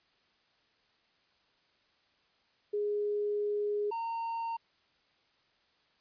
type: tone pair in turn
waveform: sine / triangle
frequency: 414.5 / 918.2 Hz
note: G#4 / A#5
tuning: -3 / -26 cents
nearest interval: octave + major second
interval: 1377 cents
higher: second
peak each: -29 / -31 dBFS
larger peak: first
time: 2.73-3.91 / 3.91-4.57 s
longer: first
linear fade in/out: 10 ms
effects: white hiss -70 dBFS RMS until 6 s + resampled to 11025 Hz